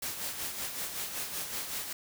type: noise with tremolo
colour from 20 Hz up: white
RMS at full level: -35 dBFS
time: 0.02-1.93 s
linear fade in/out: 5 ms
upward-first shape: sine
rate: 5.3 Hz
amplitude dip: 50%
effects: none